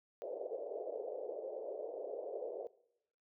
pink band-pass noise, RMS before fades -43 dBFS, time 0.22-2.67 s, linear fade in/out 0 ms, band 420 to 620 Hz, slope 48 dB/octave, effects noise-tail reverb RT60 0.8 s tail -21 dB re dry

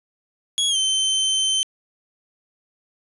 sawtooth tone with pitch glide, 3335 to 3094 Hz, G#7 to G7, +7 to -23 cents, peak -15 dBFS, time 0.58-1.63 s, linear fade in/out 0 ms, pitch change -130 cents, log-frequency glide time 0.69-0.77 s, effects resampled to 24000 Hz + 9-bit

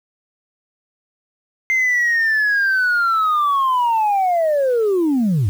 sine linear sweep, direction down, 2093 to 88.6 Hz, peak -12 dBFS, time 1.7-5.49 s, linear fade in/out 0 ms, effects tanh soft clip ceiling -12 dBFS + 7-bit

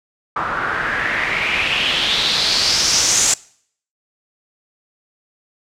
white noise with low-pass filter sweep, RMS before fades -18 dBFS, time 0.36-3.34 s, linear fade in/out 5 ms, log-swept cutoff 1200 to 7300 Hz, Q 4, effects noise-tail reverb RT60 0.6 s tail -23 dB re dry

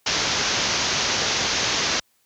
white low-pass noise, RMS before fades -23 dBFS, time 0.06-2 s, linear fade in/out 5 ms, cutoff 6600 Hz, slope 96 dB/octave, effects white hiss -65 dBFS RMS until 2.25 s + high-pass 60 Hz 12 dB/octave

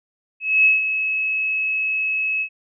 sine tone with ADSR envelope, 2578 Hz, E7, 39 cents flat, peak -10 dBFS, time 0.4-2.49 s, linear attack 250 ms, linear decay 160 ms, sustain -9 dB, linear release 77 ms, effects none

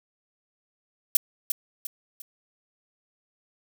violet noise with echo, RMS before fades -17 dBFS, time 1.15-1.17 s, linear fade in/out 2 ms, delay 350 ms, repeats 3, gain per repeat -8 dB, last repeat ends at 2.22 s, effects none

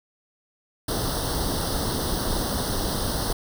pink noise with comb filter, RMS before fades -26 dBFS, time 0.88-3.33 s, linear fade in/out 5 ms, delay 0.21 ms, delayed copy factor +0.95, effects none

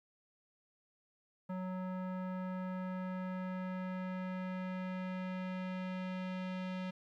square tone with low-pass filter sweep, 185 Hz, F#3, in tune, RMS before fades -40 dBFS, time 1.49-6.91 s, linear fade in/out 10 ms, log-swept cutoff 1200 to 3100 Hz, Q 1.3, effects 13-bit

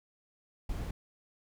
brown noise, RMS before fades -36 dBFS, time 0.69-0.91 s, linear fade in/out 5 ms, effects none

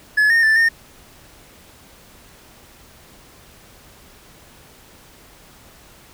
triangle tone with pitch steps, 1707 / 1836 / 1764 / 1827 Hz, G#6 / A#6 / A6 / A#6, +47 / -27 / +4 / -35 cents, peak -10 dBFS, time 0.17-0.69 s, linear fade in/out 10 ms, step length 130 ms, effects pink hiss -47 dBFS RMS until 6.13 s

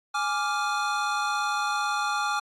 square chord, D diminished, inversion second, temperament equal, 830.6 / 1174.7 / 1396.9 Hz, Ab5 / D6 / F6, 0 / 0 / 0 cents, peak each -30 dBFS, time 0.14-2.4 s, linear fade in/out 10 ms, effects low-pass 7000 Hz 12 dB/octave + AAC 64 kbps

